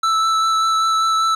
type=tone with vibrato; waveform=square; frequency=1318.5 Hz; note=E6; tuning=in tune; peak=-15 dBFS; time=0.03-1.35 s; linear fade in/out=5 ms; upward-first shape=sine; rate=5.1 Hz; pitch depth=10 cents each way; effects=low-pass 6000 Hz 12 dB/octave + 9-bit